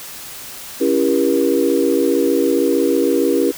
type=chord; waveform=sine; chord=C# diminished seventh; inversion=none; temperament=just; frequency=277.2 / 332.6 / 399.1 / 479 Hz; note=C#4 / E4 / G4 / Bb4; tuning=0 / +16 / +31 / +47 cents; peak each=-18 dBFS; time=0.8-3.52 s; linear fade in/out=20 ms; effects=tanh soft clip ceiling -2 dBFS + white hiss -33 dBFS RMS until 3.57 s